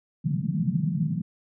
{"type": "band-pass noise", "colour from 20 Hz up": "pink", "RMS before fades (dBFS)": -26, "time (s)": [0.24, 1.22], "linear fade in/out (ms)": 10, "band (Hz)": [140, 200], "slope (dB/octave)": 48, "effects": []}